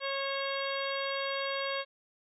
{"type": "harmonic tone with a mistuned harmonic", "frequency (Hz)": 548, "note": "C#5", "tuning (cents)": -20, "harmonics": [1, 2, 3, 4, 5, 6, 7, 8], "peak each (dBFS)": [-35, -38, -40, -41, -42, -43, -43, -44], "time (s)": [0, 1.85], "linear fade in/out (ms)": 50, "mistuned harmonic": 7, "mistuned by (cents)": -19, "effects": []}